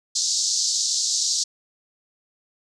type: band-pass noise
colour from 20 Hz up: white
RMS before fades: -23 dBFS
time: 0.15-1.44 s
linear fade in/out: 10 ms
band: 4100 to 7200 Hz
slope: 48 dB/octave
effects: none